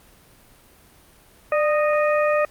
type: harmonic tone with a mistuned harmonic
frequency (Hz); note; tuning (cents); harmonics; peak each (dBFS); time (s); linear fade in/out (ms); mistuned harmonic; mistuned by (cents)
619; D#5; -9; 1 / 2 / 3 / 4; -18 / -24 / -28 / -30; 1.52-2.45; 2; 1; -64
effects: pink hiss -52 dBFS RMS until 2.5 s + Opus 32 kbps